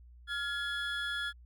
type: tone cluster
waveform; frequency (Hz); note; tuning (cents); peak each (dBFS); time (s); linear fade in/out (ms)
triangle; 1404 / 1688 / 3369; F6 / G#6 / G#7; +9 / +28 / +24; -35 / -36 / -37; 0.27-1.33; 50
effects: added 60 Hz sine -52 dBFS peak until 1.45 s